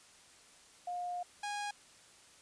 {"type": "tone pair in turn", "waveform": ["sine", "sawtooth"], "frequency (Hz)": [711, 822.5], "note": ["F5", "G#5"], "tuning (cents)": [31, -17], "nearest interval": "minor third", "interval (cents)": 252, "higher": "second", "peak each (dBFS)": [-36, -33], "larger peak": "second", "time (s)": [[0.87, 1.23], [1.43, 1.71]], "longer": "first", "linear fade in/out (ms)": 5, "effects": ["white hiss -60 dBFS RMS until 2.41 s", "resampled to 22050 Hz"]}